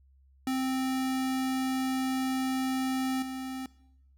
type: tone with level steps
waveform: square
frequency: 261.6 Hz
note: C4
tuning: in tune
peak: -28 / -35 dBFS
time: 0.47-3.66 s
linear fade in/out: 2 ms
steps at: 3.22 s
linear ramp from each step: 5 ms
effects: noise-tail reverb RT60 0.8 s tail -20 dB re dry + added 67 Hz sine -58 dBFS peak until 4.17 s